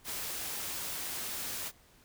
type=noise; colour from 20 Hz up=white; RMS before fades=-38 dBFS; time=0.04-1.72 s; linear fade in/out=50 ms; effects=pink hiss -62 dBFS RMS until 2.04 s